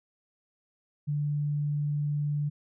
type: tone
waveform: sine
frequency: 146.83 Hz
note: D3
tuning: in tune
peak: -26 dBFS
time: 1.07-2.5 s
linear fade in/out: 20 ms
effects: none